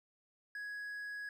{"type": "tone", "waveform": "triangle", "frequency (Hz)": 1668, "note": "G#6", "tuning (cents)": 7, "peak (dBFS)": -39, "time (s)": [0.55, 1.29], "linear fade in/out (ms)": 2, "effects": []}